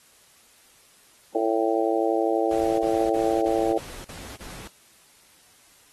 harmonic tone, 111.8 Hz, A2, 28 cents sharp, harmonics 3 / 4 / 5 / 6 / 7, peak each -25 / -26 / -27 / -28 / -28 dBFS, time 1.35-3.78 s, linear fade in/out 5 ms
pink noise bursts, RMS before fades -41 dBFS, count 7, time 2.51-4.676 s, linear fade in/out 2 ms, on 270 ms, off 46 ms
effects white hiss -56 dBFS RMS until 5.92 s + AAC 32 kbps

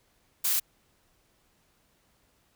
blue noise, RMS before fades -26 dBFS, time 0.44-0.6 s, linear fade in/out 10 ms, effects pink hiss -68 dBFS RMS until 2.55 s

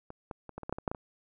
clicks, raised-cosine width 1 ms, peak -29 / -24 / -29 / -25 / -27 / -21 / -17 / -24 / -15 / -19 / -27 dBFS, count 11, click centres 0.104 / 0.312 / 0.493 / 0.58 / 0.633 / 0.695 / 0.726 / 0.785 / 0.878 / 0.915 / 0.948 s, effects none

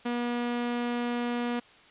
sawtooth tone, 240.7 Hz, B3, 44 cents flat, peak -24 dBFS, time 0.05-1.6 s, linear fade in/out 10 ms, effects white hiss -55 dBFS RMS until 1.9 s + resampled to 8000 Hz

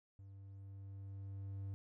triangle tone with level ramp, 98 Hz, G2, in tune, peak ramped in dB -51 to -39 dBFS, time 0.19-1.74 s, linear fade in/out 0 ms, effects none

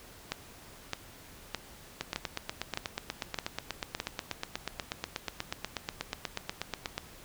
two click trains, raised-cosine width 0.2 ms, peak -15 / -14 dBFS, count 42 / 7, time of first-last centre 2.01-6.98 / 0.32-4.001 s, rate 8.25 / 1.63 Hz, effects pink hiss -52 dBFS RMS until 7.24 s

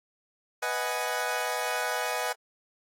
20% pulse chord, G# minor seventh, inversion first, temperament equal, 493.9 / 622.3 / 740 / 830.6 Hz, B4 / D#5 / F#5 / G#5, 0 / 0 / 0 / 0 cents, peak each -29 dBFS, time 0.62-2.33 s, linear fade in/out 10 ms, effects AAC 48 kbps

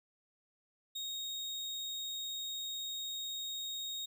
35% pulse tone, 3734 Hz, A#7, 2 cents sharp, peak -36 dBFS, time 0.95-4.06 s, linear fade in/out 10 ms, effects none

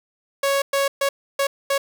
sawtooth tone bursts at uneven times, 554.4 Hz, C#5, in tune, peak -14 dBFS, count 5, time 0.43-0.62 / 0.73-0.88 / 1.01-1.09 / 1.39-1.47 / 1.7-1.78 s, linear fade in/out 5 ms, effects 9-bit

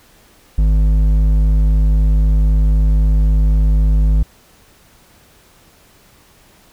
sine tone with hard clipping, 51.91 Hz, G#1, in tune, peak -11 dBFS, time 0.58-4.23 s, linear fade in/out 5 ms, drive 7 dB, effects pink hiss -49 dBFS RMS until 6.72 s

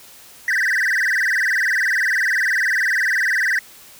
triangle tone with vibrato, 1760 Hz, A6, in tune, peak -14 dBFS, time 0.48-3.59 s, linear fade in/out 2 ms, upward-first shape sine, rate 20 Hz, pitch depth 240 cents each way, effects white hiss -44 dBFS RMS until 3.99 s

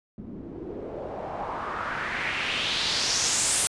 white noise with low-pass filter sweep, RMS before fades -29 dBFS, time 0.18-3.67 s, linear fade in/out 0 ms, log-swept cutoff 220 to 10000 Hz, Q 2.7, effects resampled to 24000 Hz

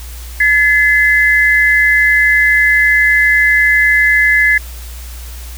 sine tone pair together, 1711.9 / 2044 Hz, A6 / C7, -48 / -41 cents, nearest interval minor third, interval 307 cents, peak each -10 dBFS, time 0.4-4.58 s, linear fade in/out 5 ms, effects added 60 Hz sine -26 dBFS peak until 5.57 s + white hiss -35 dBFS RMS until 5.57 s

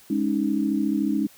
sine chord, Ab suspended fourth, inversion none, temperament equal, 207.7 / 277.2 / 311.1 Hz, Ab3 / Db4 / Eb4, 0 / 0 / 0 cents, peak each -25 dBFS, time 0.1-1.27 s, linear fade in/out 5 ms, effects white hiss -52 dBFS RMS until 1.37 s

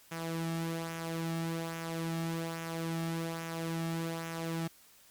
sawtooth tone with flanger, 164.9 Hz, E3, 1 cent sharp, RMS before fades -36 dBFS, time 0.11-4.68 s, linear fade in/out 10 ms, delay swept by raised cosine 0.22 to 2.02 ms, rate 1.2 Hz, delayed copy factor -0.5, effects white hiss -60 dBFS RMS until 5.1 s + MP3 96 kbps

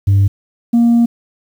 sine tone pair in turn, 98.8 / 235 Hz, G2 / A#3, +14 / +14 cents, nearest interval octave + minor third, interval 1500 cents, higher second, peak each -5 dBFS, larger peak neither, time 0.07-0.28 / 0.73-1.06 s, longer second, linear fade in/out 10 ms, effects tanh soft clip ceiling -6 dBFS + 7-bit

